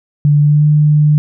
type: tone with pitch glide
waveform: sine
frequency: 146.83 to 150.09 Hz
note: D3 to D3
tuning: 0 to +38 cents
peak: -6 dBFS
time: 0.25-1.18 s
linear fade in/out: 0 ms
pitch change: +38 cents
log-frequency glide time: 0.4-0.66 s
effects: none